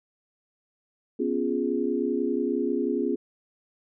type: chord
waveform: sine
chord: C# dominant seventh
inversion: third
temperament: equal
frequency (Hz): 246.9 / 277.2 / 349.2 / 415.3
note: B3 / C#4 / E#4 / G#4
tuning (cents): 0 / 0 / 0 / 0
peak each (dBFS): -29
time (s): 1.19-3.16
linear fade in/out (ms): 10
effects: none